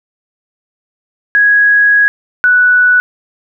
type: tone pair in turn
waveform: sine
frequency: 1661.2 / 1480 Hz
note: G#6 / F#6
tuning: 0 / 0 cents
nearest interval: major second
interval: 200 cents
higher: first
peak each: -5 dBFS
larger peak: neither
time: 1.35-2.08 / 2.44-3 s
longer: first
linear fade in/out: 0 ms
effects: none